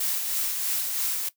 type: noise with tremolo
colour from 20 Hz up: blue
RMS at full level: -26 dBFS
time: 0-1.29 s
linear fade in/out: 5 ms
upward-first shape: sine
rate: 3.1 Hz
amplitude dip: 35%
effects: noise-tail reverb RT60 0.1 s tail -17 dB re dry